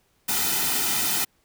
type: noise with comb filter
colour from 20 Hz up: white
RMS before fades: -24 dBFS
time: 0.28-1.25 s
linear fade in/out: 10 ms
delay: 1.8 ms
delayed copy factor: -0.8
effects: pink hiss -66 dBFS RMS until 1.44 s